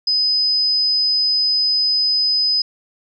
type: tone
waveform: sine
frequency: 5020 Hz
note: D#8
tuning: 15 cents sharp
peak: -14 dBFS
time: 0.07-2.62 s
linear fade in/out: 5 ms
effects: none